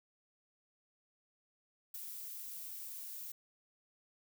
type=noise with ADSR envelope; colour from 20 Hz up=violet; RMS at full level=-43 dBFS; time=1.94-3.32 s; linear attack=6 ms; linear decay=29 ms; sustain=-3 dB; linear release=3 ms; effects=none